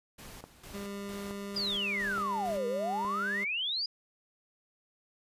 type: noise with tremolo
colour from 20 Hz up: pink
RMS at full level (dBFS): -48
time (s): 0.18-2.58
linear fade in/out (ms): 10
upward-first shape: square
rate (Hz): 2.2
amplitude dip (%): 70
type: click train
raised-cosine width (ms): 1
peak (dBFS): -29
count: 4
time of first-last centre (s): 0.44-3.049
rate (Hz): 1.15
type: tone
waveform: 25% pulse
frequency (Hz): 200.5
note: G3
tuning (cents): +39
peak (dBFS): -34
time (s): 0.73-3.45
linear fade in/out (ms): 20
type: exponential two-way sweep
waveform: sine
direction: down then up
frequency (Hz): 4994 to 466.7 to 4994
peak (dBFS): -30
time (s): 1.56-3.86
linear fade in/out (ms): 5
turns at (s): 2.67
effects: resampled to 32000 Hz